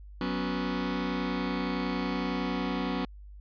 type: chord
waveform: sawtooth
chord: F# suspended fourth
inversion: none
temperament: just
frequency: 185 / 246.7 / 277.5 Hz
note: F#3 / B3 / C#4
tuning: 0 / -2 / +2 cents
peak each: -29 dBFS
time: 0.21-3.05 s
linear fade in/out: 2 ms
effects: added 50 Hz sine -44 dBFS peak until 3.4 s + resampled to 11025 Hz